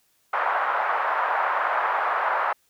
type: band-pass noise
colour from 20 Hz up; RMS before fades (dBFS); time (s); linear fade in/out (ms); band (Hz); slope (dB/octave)
white; -24; 0.33-2.53; 5; 670 to 1400; 24
effects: white hiss -66 dBFS RMS until 2.69 s